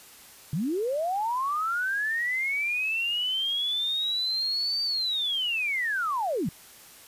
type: linear two-way sweep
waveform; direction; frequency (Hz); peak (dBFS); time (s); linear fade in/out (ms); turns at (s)
sine; up then down; 132.2 to 4635 to 132.2; -25; 0.53-6.49; 2; 4.83
effects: white hiss -50 dBFS RMS until 7.07 s + resampled to 32000 Hz